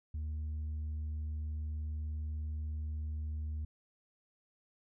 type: tone with tanh clipping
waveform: sine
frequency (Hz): 76.7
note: D#2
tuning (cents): -24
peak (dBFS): -36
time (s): 0.14-3.65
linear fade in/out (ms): 5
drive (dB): 2
effects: none